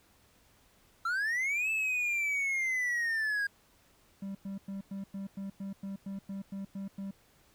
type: linear two-way sweep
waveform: triangle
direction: up then down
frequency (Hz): 1318.5 to 2637 to 1615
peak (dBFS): -27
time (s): 1.05-3.47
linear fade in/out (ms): 5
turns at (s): 1.7
type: tone bursts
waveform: triangle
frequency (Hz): 196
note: G3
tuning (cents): 0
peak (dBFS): -34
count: 13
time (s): 4.22-7.11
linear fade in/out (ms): 5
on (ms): 130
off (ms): 100
effects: pink hiss -65 dBFS RMS until 7.54 s